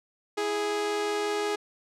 sawtooth tone pair together, 329.6 / 415.3 Hz, E4 / G#4, 0 / 0 cents, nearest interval major third, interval 400 cents, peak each -32 / -23 dBFS, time 0.37-1.56 s, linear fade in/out 10 ms, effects low-pass 8000 Hz 12 dB/octave

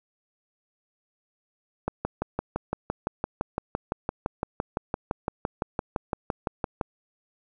click train, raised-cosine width 1 ms, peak -12 dBFS, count 30, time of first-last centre 1.88-6.812 s, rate 5.88 Hz, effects none

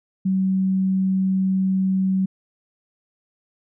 sine tone, 189.7 Hz, F#3, 43 cents sharp, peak -17 dBFS, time 0.25-2.26 s, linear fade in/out 10 ms, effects none

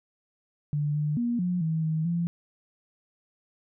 sine tone with pitch steps, 147.4 / 149.8 / 238.2 / 178.7 / 160.3 / 158.1 / 170.6 Hz, D3 / D3 / A#3 / F3 / E3 / D#3 / F3, +7 / +35 / +38 / +40 / -48 / +28 / -40 cents, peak -24 dBFS, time 0.73-2.27 s, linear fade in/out 0 ms, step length 220 ms, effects none

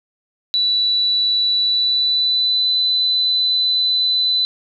sine tone with pitch glide, 3951 to 4006 Hz, B7 to B7, 0 to +24 cents, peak -14 dBFS, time 0.54-4.45 s, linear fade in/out 0 ms, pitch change +24 cents, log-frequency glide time 1.61-2.7 s, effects none

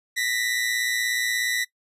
sawtooth tone pair together, 1864.7 / 1981.4 Hz, A#6 / B6, 0 / +5 cents, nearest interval minor second, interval 105 cents, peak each -25 / -21 dBFS, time 0.16-1.65 s, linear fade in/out 20 ms, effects noise-tail reverb RT60 0.1 s tail -20 dB re dry + resampled to 32000 Hz

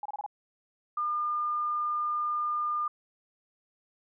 sine tone bursts, 830.6 Hz, G#5, in tune, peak -32 dBFS, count 5, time 0.03-0.263 s, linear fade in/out 2 ms, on 25 ms, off 27 ms
sine tone, 1207 Hz, D6, 47 cents sharp, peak -27 dBFS, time 0.97-2.88 s, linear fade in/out 5 ms
effects none

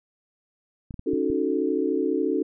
clicks, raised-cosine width 5 ms, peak -24 dBFS, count 5, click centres 0.908 / 0.942 / 0.994 / 1.135 / 1.301 s
sine chord, D# half-diminished seventh, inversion third, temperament equal, 277.2 / 311.1 / 370 / 440 Hz, C#4 / D#4 / F#4 / A4, 0 / 0 / 0 / 0 cents, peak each -27 dBFS, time 1.06-2.43 s, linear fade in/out 10 ms
effects none

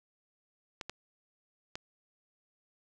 clicks, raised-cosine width 0.2 ms, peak -21 dBFS, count 3, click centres 0.812 / 0.896 / 1.755 s, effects none

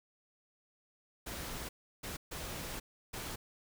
pink noise bursts at uneven times, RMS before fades -42 dBFS, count 4, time 1.26-1.69 / 2.03-2.17 / 2.31-2.8 / 3.13-3.36 s, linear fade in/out 10 ms, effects none

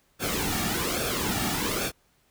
pink noise with flanger, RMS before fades -28 dBFS, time 0.19-1.92 s, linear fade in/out 50 ms, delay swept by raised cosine 1 to 2 ms, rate 1.2 Hz, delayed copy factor -0.65, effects pink hiss -66 dBFS RMS until 2.3 s

